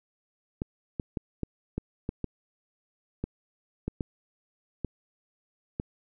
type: clicks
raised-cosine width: 3 ms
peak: -17 dBFS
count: 12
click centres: 0.619 / 0.998 / 1.172 / 1.433 / 1.78 / 2.091 / 2.243 / 3.24 / 3.88 / 4.008 / 4.847 / 5.799 s
effects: none